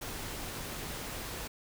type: noise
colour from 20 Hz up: pink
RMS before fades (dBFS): -40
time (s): 0.01-1.48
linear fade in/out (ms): 10
effects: none